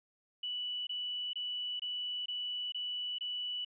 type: tone bursts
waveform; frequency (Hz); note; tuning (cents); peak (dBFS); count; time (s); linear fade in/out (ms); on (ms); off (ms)
sine; 2960; F#7; 0; -35; 7; 0.43-3.648; 5; 440; 23
effects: none